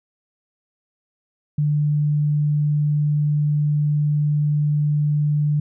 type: tone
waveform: sine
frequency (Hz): 148.4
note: D3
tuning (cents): +18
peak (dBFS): -16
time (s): 1.58-5.6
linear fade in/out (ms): 5
effects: none